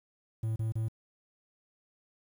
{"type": "tone bursts", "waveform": "triangle", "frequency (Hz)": 111.2, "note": "A2", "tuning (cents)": 19, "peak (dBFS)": -27, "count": 3, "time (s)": [0.43, 0.884], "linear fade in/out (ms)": 5, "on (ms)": 130, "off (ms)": 32, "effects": ["10-bit"]}